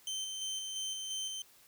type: tone with tremolo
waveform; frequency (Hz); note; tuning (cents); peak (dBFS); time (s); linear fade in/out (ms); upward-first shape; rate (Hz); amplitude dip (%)
25% pulse; 3100; G7; -20; -32; 0.07-1.42; 2; square; 2.9; 30
effects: white hiss -62 dBFS RMS until 1.67 s